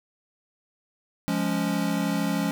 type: chord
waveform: square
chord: Db major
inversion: first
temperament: equal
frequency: 174.61 / 207.7 / 277.2 Hz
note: F3 / Ab3 / Db4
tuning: 0 / 0 / 0 cents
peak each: -29 dBFS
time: 1.28-2.51 s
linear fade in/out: 0 ms
effects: 8-bit